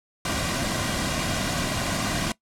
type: noise with comb filter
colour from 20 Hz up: pink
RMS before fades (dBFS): -26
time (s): 0.25-2.32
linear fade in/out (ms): 2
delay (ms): 2.3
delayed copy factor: -0.55
effects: noise-tail reverb RT60 0.1 s tail -20 dB re dry + low-pass 9000 Hz 12 dB/octave